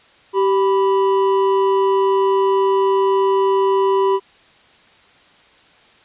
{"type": "tone pair together", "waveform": "triangle", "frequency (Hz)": [388.2, 987.8], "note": ["G4", "B5"], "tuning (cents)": [-17, 0], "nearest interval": "octave + major third", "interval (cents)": 1617, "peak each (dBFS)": [-12, -17], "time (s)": [0.33, 4.2], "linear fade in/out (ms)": 50, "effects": ["white hiss -50 dBFS RMS until 6.04 s", "resampled to 8000 Hz"]}